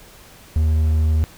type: tone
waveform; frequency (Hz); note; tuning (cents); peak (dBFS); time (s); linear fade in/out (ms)
triangle; 78.2; D#2; +9; -12; 0.56-1.24; 0
effects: pink hiss -45 dBFS RMS until 1.37 s